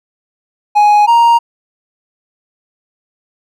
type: tone pair in turn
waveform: triangle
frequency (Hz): 833 / 935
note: G#5 / A#5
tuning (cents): +5 / +5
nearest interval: major second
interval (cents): 200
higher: second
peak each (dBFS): -3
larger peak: neither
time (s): 0.75-1.07 / 1.07-1.39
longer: neither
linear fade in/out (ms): 20
effects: none